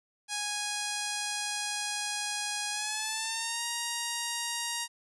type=tone with pitch glide; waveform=5% pulse; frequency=828 to 940.2 Hz; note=G#5 to A#5; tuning=-5 to +15 cents; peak=-19 dBFS; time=0.28-4.88 s; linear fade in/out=50 ms; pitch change=+220 cents; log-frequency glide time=2.71-3.64 s; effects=resampled to 24000 Hz